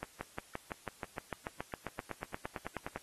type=accelerating click train; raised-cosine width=0.5 ms; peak=-23 dBFS; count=23; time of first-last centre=0.03-2.96 s; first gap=180 ms; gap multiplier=0.97; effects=white hiss -60 dBFS RMS until 3.02 s + AAC 32 kbps